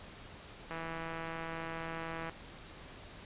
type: click train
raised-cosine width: 0.5 ms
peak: -26 dBFS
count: 261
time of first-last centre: 0.71-2.295 s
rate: 164 Hz
effects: pink hiss -51 dBFS RMS until 3.25 s + resampled to 8000 Hz